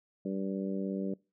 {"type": "harmonic tone", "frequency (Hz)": 97.1, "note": "G2", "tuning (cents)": -16, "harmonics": [2, 3, 4, 5, 6], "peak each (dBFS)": [-34, -38, -40, -42, -44], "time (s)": [0.25, 1.14], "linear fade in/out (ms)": 5, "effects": ["noise-tail reverb RT60 0.3 s tail -24 dB re dry"]}